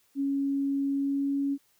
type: tone with pitch glide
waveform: sine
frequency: 277.2 to 279 Hz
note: C#4 to C#4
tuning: 0 to +11 cents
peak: -25 dBFS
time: 0.15-1.58 s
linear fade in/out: 50 ms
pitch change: +11 cents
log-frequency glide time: 0.9-1.34 s
effects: white hiss -67 dBFS RMS until 1.79 s